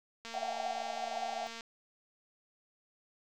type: click train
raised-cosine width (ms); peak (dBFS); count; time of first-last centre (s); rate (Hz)
0.2; -28; 312; 0.25-1.608; 229
type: band-pass noise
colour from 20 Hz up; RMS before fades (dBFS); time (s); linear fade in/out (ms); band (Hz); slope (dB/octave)
pink; -38; 0.34-1.47; 0; 670 to 790; 96
effects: none